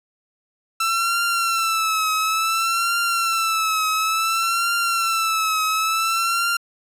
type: tone with vibrato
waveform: sawtooth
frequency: 1331 Hz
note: E6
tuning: 16 cents sharp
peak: -15 dBFS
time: 0.8-6.57 s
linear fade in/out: 5 ms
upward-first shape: triangle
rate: 0.57 Hz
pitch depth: 76 cents each way
effects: resampled to 32000 Hz